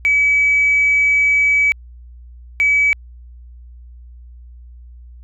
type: tone bursts at uneven times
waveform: sine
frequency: 2285 Hz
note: D7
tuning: 48 cents flat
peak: -10 dBFS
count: 2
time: 0.05-1.72 / 2.6-2.93 s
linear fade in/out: 0 ms
effects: tanh soft clip ceiling -6 dBFS + added 60 Hz sine -36 dBFS peak until 5.23 s